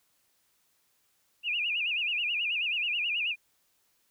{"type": "tone with vibrato", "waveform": "sine", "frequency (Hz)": 2637, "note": "E7", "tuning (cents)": 0, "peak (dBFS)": -27, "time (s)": [1.43, 3.36], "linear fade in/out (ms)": 50, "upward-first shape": "sine", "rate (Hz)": 9.3, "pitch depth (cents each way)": 170, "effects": ["white hiss -71 dBFS RMS until 4.1 s"]}